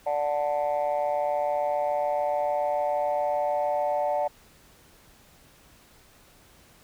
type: chord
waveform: sine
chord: D major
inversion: none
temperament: just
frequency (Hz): 587.3 / 734.2 / 881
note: D5 / F#5 / A5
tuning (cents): 0 / -14 / +2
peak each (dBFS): -25 / -27 / -29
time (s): 0.06-4.28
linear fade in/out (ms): 10
effects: tanh soft clip ceiling -18 dBFS + pink hiss -56 dBFS RMS until 6.83 s